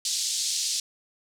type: band-pass noise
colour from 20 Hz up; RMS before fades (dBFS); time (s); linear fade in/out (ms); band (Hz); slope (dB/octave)
pink; -28; 0.05-0.8; 2; 4100 to 8200; 24
effects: none